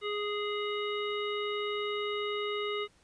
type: harmonic tone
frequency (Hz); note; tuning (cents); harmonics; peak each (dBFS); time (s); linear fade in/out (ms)
415.3; G#4; 0; 1 / 3 / 5 / 7 / 9; -33 / -38 / -40 / -41 / -43; 0.01-2.88; 50
effects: pink hiss -65 dBFS RMS until 3.03 s + resampled to 22050 Hz